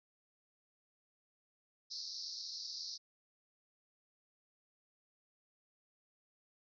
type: band-pass noise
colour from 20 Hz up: white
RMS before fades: -45 dBFS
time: 1.9-2.98 s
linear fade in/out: 20 ms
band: 4100 to 5600 Hz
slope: 96 dB/octave
effects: none

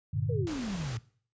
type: chord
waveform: sine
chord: G minor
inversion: none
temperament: equal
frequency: 98 / 116.54 / 146.83 Hz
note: G2 / Bb2 / D3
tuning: 0 / 0 / 0 cents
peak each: -32 dBFS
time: 0.13-0.46 s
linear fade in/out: 10 ms
type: exponential sweep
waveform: sine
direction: down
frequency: 501 to 108 Hz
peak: -32 dBFS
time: 0.29-0.99 s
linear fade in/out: 10 ms
type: noise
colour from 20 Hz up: pink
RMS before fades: -41 dBFS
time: 0.47-0.97 s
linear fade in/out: 0 ms
effects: noise-tail reverb RT60 0.5 s tail -20 dB re dry + resampled to 16000 Hz

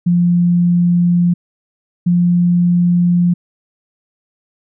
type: tone pair in turn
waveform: sine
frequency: 174.61 / 175.27 Hz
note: F3 / F3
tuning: 0 / +6 cents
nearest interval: unison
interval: 6 cents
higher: second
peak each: -9 dBFS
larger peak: neither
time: 0.06-1.34 / 2.06-3.34 s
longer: neither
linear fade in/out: 10 ms
effects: none

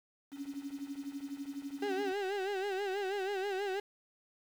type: tone with tremolo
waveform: sine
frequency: 279.9 Hz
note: C#4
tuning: 17 cents sharp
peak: -35 dBFS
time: 0.31-2.13 s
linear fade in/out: 50 ms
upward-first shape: triangle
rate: 12 Hz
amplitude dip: 90%
type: tone with vibrato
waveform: 35% pulse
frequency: 392 Hz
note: G4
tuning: in tune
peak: -31 dBFS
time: 1.82-3.8 s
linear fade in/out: 5 ms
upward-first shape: sine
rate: 6.2 Hz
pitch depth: 90 cents each way
effects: low-pass 4000 Hz 12 dB/octave + 9-bit

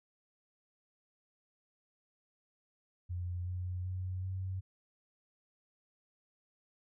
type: tone with pitch steps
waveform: sine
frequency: 88.8 / 90.51 / 92.25 / 94.03 Hz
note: F2 / F#2 / F#2 / F#2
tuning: +29 / -38 / -5 / +28 cents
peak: -35 dBFS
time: 3.09-4.61 s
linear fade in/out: 20 ms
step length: 380 ms
effects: none

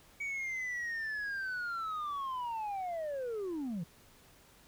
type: linear sweep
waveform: sine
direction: down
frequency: 2270 to 155.56 Hz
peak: -32 dBFS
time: 0.2-3.84 s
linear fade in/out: 10 ms
effects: tanh soft clip ceiling -34 dBFS + pink hiss -61 dBFS RMS until 4.67 s

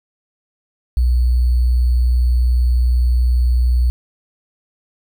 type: tone with sample-and-hold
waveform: sine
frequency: 61.3 Hz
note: B1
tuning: 12 cents flat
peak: -11 dBFS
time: 0.97-3.9 s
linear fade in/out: 0 ms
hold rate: 4410 Hz
effects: none

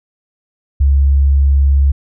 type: tone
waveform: sine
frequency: 69.3 Hz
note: C#2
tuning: in tune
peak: -7 dBFS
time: 0.8-1.92 s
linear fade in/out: 10 ms
effects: none

